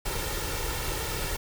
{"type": "noise with comb filter", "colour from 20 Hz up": "pink", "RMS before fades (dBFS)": -31, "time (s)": [0.05, 1.37], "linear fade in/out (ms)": 10, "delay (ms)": 2.2, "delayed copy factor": 0.6, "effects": []}